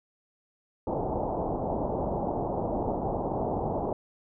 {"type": "low-pass noise", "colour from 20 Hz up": "white", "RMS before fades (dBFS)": -30, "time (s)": [0.87, 3.93], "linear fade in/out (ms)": 2, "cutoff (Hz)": 870, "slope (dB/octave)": 48, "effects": []}